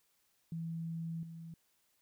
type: tone with level steps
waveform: sine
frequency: 164.81 Hz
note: E3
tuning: in tune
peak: -37 / -45 dBFS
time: 0.52-1.54 s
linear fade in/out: 2 ms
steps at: 1.23 s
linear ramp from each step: 2 ms
effects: white hiss -75 dBFS RMS until 2.01 s